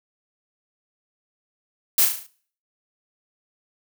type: noise with echo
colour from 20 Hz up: blue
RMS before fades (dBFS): -17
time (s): 1.98-2.05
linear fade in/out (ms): 2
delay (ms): 36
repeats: 6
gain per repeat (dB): -5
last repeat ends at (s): 2.266
effects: noise-tail reverb RT60 0.5 s tail -20 dB re dry